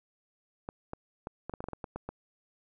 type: clicks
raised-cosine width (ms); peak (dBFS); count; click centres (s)
1; -23; 12; 0.689 / 0.934 / 1.271 / 1.496 / 1.538 / 1.605 / 1.641 / 1.686 / 1.733 / 1.842 / 1.96 / 2.09
effects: none